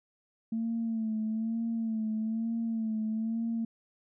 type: tone with vibrato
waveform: sine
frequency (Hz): 223.6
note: A3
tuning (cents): +28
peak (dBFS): -28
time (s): 0.52-3.65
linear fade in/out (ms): 5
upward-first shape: sine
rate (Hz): 1.1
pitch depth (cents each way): 47
effects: tanh soft clip ceiling -24 dBFS